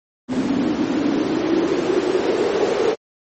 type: noise with band-pass filter sweep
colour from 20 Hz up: white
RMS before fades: -19 dBFS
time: 0.28-2.96 s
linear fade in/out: 50 ms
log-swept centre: 250 to 440 Hz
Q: 5.6
effects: MP3 32 kbps